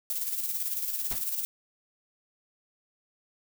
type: noise with tremolo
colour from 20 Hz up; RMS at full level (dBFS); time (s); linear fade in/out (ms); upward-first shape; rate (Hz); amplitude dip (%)
violet; -30; 0.1-1.45; 0; square; 18; 45
type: noise with exponential decay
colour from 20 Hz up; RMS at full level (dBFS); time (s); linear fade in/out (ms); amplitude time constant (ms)
pink; -33; 1.11-1.27; 5; 33
effects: none